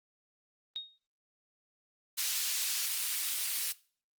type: tone with exponential decay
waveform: sine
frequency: 3729 Hz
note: A#7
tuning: in tune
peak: -31 dBFS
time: 0.76-0.98 s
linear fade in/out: 0 ms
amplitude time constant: 47 ms
type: high-pass noise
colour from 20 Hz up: pink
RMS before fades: -33 dBFS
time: 2.17-3.73 s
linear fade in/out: 20 ms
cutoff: 3500 Hz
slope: 12 dB/octave
effects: noise-tail reverb RT60 0.4 s tail -20 dB re dry + Opus 32 kbps